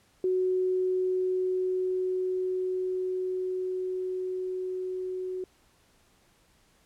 sine tone with level ramp, 370 Hz, F#4, in tune, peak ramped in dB -23 to -31 dBFS, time 0.24-5.44 s, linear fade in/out 2 ms, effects pink hiss -64 dBFS RMS until 6.85 s + low-pass 12000 Hz 12 dB/octave

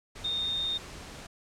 sine tone in noise, 3664 Hz, A#7, 31 cents flat, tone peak -28 dBFS, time 0.24-0.78 s, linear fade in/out 10 ms, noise pink, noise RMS -44 dBFS, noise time 0.15-1.27 s, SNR +13 dB, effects low-pass 8000 Hz 12 dB/octave

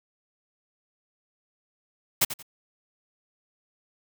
white noise with echo, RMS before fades -20 dBFS, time 2.21-2.25 s, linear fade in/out 10 ms, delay 89 ms, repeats 2, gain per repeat -12 dB, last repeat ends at 2.428 s, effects none

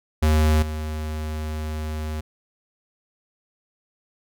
square tone with level steps, 77.3 Hz, D#2, 11 cents flat, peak -16 / -27 dBFS, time 0.22-2.21 s, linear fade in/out 10 ms, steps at 0.62 s, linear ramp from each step 5 ms, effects none

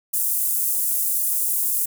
pink high-pass noise, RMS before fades -22 dBFS, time 0.13-1.86 s, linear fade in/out 10 ms, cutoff 9500 Hz, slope 24 dB/octave, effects none

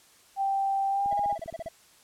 sine tone with pitch glide, 784 to 814.5 Hz, G5 to G#5, 0 to -34 cents, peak -24 dBFS, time 0.36-1.37 s, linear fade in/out 50 ms, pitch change +66 cents, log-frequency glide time 0.89-1.17 s
click train, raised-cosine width 3 ms, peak -32 dBFS, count 10, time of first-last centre 1.06-1.66 s, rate 15 Hz
triangle tone bursts, 659.3 Hz, E5, in tune, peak -30 dBFS, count 10, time 1.11-1.686 s, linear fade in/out 5 ms, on 27 ms, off 34 ms
effects white hiss -58 dBFS RMS until 2.03 s + low-pass 11000 Hz 12 dB/octave

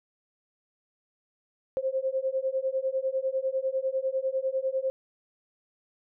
sine beating tone pair, 523.3 / 533.3 Hz, C5 / C5, 0 / +33 cents, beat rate 10 Hz, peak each -29 dBFS, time 1.77-4.9 s, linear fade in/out 0 ms, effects none

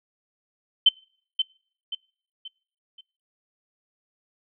sine tone with echo, 3080 Hz, G7, 31 cents flat, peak -11 dBFS, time 0.86-0.89 s, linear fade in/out 5 ms, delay 530 ms, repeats 4, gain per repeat -8 dB, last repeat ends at 3.01 s, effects noise-tail reverb RT60 0.5 s tail -25 dB re dry

